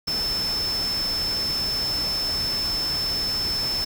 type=tone in noise; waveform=sine; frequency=5274 Hz; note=E8; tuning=in tune; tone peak=-23 dBFS; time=0.07-3.85 s; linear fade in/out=10 ms; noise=pink; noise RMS=-33 dBFS; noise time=0.07-3.85 s; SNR=+7 dB; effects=none